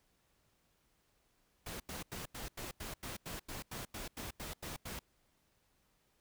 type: noise bursts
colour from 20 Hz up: pink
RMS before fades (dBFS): -44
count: 15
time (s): 1.66-4.992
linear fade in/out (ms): 5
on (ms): 140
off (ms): 88
effects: pink hiss -75 dBFS RMS until 6.2 s